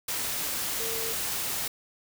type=tone in noise; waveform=sine; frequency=452.4 Hz; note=A4; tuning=48 cents sharp; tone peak=-36 dBFS; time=0.8-1.13 s; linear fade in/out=5 ms; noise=white; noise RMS=-31 dBFS; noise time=0.08-1.68 s; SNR=-8 dB; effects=none